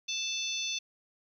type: harmonic tone with a mistuned harmonic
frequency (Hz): 880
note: A5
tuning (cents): 0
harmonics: 3 / 4 / 5 / 6 / 7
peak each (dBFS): -37 / -35 / -40 / -45 / -38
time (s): 0.08-0.79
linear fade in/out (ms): 10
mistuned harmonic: 7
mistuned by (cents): -17
effects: 11-bit